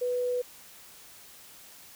sine tone, 493.9 Hz, B4, in tune, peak -26 dBFS, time 0.01-0.42 s, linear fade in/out 10 ms, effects white hiss -51 dBFS RMS until 1.95 s

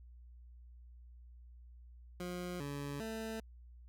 20% pulse tone with pitch steps, 178.3 / 142.5 / 222.1 Hz, F3 / C#3 / A3, +36 / +48 / +16 cents, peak -35 dBFS, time 2.2-3.4 s, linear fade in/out 2 ms, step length 400 ms, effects added 60 Hz sine -53 dBFS peak until 3.88 s

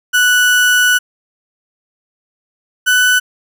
35% pulse tone pair in turn, 1480 / 1493.7 Hz, F#6 / F#6, 0 / +16 cents, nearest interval unison, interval 16 cents, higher second, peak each -7 dBFS, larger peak neither, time 0.13-0.99 / 2.86-3.2 s, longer first, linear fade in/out 20 ms, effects none

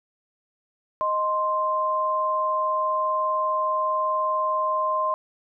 sine tone pair together, 621.7 / 1046.5 Hz, D#5 / C6, -2 / 0 cents, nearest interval major sixth, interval 902 cents, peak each -27 / -22 dBFS, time 1.01-5.14 s, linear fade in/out 0 ms, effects none

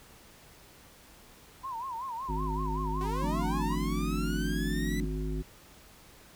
sine tone with vibrato, 987.8 Hz, B5, in tune, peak -34 dBFS, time 1.63-3.76 s, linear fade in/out 20 ms, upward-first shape sine, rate 5.3 Hz, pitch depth 160 cents each way
harmonic tone, 51.91 Hz, G#1, in tune, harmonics 1 / 3 / 5 / 7, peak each -32 / -37 / -39 / -40 dBFS, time 2.28-5.43 s, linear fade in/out 20 ms
sawtooth linear sweep, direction up, 365.9 to 2005 Hz, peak -35 dBFS, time 3.01-5 s, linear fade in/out 0 ms
sine chord, D minor, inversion first, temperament equal, 174.61 / 220 / 293.7 Hz, F3 / A3 / D4, 0 / 0 / 0 cents, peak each -36 dBFS, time 3.22-5.05 s, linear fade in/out 5 ms
effects pink hiss -55 dBFS RMS until 6.35 s

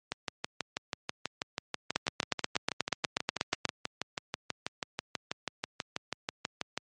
two click trains, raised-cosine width 0.2 ms, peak -9 / -14 dBFS, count 15 / 42, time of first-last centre 1.96-3.653 / 0.12-6.776 s, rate 8.27 / 6.16 Hz, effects high-pass 100 Hz 12 dB/octave + MP3 48 kbps

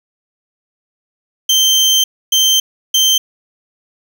30% pulse tone bursts at uneven times, 3126 Hz, G7, 6 cents flat, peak -6 dBFS, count 3, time 1.49-2.04 / 2.32-2.6 / 2.94-3.18 s, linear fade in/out 5 ms, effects none

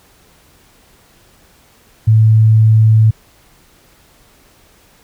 sine tone, 110 Hz, A2, in tune, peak -5 dBFS, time 2.07-3.11 s, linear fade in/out 10 ms, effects pink hiss -49 dBFS RMS until 5.03 s

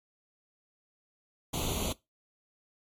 pink noise with comb filter, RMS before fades -32 dBFS, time 1.53-1.93 s, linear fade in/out 10 ms, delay 0.29 ms, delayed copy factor +0.9, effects noise-tail reverb RT60 0.2 s tail -20 dB re dry + MP3 64 kbps

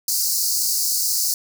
pink high-pass noise, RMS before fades -21 dBFS, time 0.08-1.34 s, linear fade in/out 2 ms, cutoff 4400 Hz, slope 96 dB/octave, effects none

